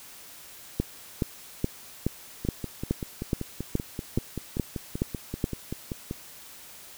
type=two click trains; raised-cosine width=3 ms; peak=-18 / -11 dBFS; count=20 / 12; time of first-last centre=2.45-6.111 / 0.8-5.441 s; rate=5.19 / 2.37 Hz; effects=white hiss -47 dBFS RMS until 6.97 s